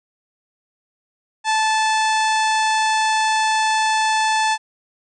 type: harmonic tone with a mistuned harmonic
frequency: 874 Hz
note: A5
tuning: 12 cents flat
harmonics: 1 / 2 / 3 / 4 / 5 / 6 / 7 / 8 / 9 / 10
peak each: -17 / -23 / -27 / -29 / -31 / -33 / -34 / -35 / -36 / -37 dBFS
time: 1.44-4.58 s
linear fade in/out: 50 ms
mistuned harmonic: 9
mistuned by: +41 cents
effects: none